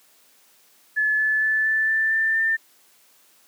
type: tone with pitch steps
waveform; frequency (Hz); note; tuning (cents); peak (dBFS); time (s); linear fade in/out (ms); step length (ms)
sine; 1721 / 1733 / 1745 / 1757.2 / 1769.4 / 1781.7 / 1794.1; A6 / A6 / A6 / A6 / A6 / A6 / A6; -39 / -27 / -15 / -3 / +9 / +21 / +33; -18; 0.96-2.57; 20; 230
effects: white hiss -57 dBFS RMS until 3.47 s + high-pass 200 Hz 12 dB/octave